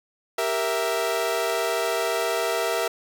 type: chord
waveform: sawtooth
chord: E diminished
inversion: first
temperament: equal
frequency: 392 / 466.2 / 659.3 Hz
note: G4 / Bb4 / E5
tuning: 0 / 0 / 0 cents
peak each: -26 / -23 / -22 dBFS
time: 0.38-2.88 s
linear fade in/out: 5 ms
effects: none